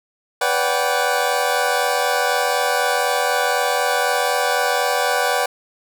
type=chord; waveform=25% pulse; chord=G major seventh; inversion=first; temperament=equal with one note detuned; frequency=493.9 / 575.6 / 740 / 784 Hz; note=B4 / D5 / F#5 / G5; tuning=0 / -35 / 0 / 0 cents; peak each=-19 dBFS; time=0.41-5.46 s; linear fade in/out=5 ms; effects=none